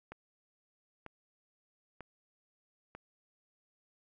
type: click train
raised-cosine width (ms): 0.5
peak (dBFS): -30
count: 4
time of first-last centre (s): 0.12-2.95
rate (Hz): 1.06
effects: none